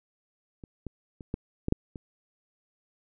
clicks, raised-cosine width 3 ms, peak -30 / -23 / -29 / -17 / -15 / -9 / -26 dBFS, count 7, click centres 0.638 / 0.867 / 1.208 / 1.341 / 1.684 / 1.724 / 1.958 s, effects none

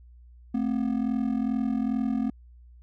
triangle ring-modulated tone, 241.1 Hz, B3, 41 cents flat, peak -19 dBFS, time 0.54-2.3 s, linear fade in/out 5 ms, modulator 21.2 Hz, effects added 60 Hz sine -48 dBFS peak until 2.82 s

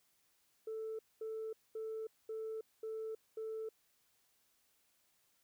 sine tone bursts, 441.2 Hz, A4, 5 cents sharp, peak -38 dBFS, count 6, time 0.67-3.69 s, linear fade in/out 5 ms, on 320 ms, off 220 ms, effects tanh soft clip ceiling -37 dBFS + white hiss -75 dBFS RMS until 5.43 s

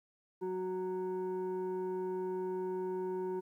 sine tone with frequency modulation, 370 Hz, F#4, in tune, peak -33 dBFS, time 0.41-3.41 s, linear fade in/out 20 ms, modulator 555 Hz, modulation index 0.59, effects tanh soft clip ceiling -29 dBFS + 12-bit

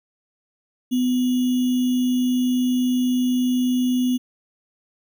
sine tone with sample-and-hold, 250.9 Hz, B3, 28 cents sharp, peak -17 dBFS, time 0.91-4.18 s, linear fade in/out 20 ms, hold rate 3150 Hz, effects none

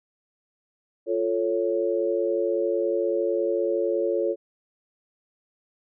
sine chord, F augmented, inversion none, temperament equal, 349.2 / 440 / 554.4 Hz, F4 / A4 / C#5, 0 / 0 / 0 cents, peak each -26 dBFS, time 1.06-4.36 s, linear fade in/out 50 ms, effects none

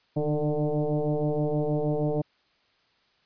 sine tone with frequency modulation, 146.83 Hz, D3, in tune, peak -23 dBFS, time 0.16-2.22 s, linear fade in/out 10 ms, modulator 150 Hz, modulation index 3.3, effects white hiss -66 dBFS RMS until 3.25 s + resampled to 11025 Hz

